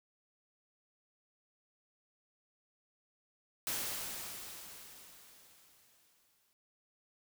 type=noise with exponential decay; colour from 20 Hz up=white; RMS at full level=-36 dBFS; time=3.67-6.53 s; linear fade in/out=0 ms; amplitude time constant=620 ms; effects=none